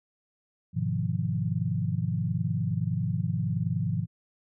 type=chord; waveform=sine; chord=F half-diminished seventh; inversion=first; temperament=equal with one note detuned; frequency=103.83 / 125.27 / 155.56 / 174.61 Hz; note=Ab2 / Cb3 / Eb3 / F3; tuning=0 / +25 / 0 / 0 cents; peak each=-31 dBFS; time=0.73-4.07 s; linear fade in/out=50 ms; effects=none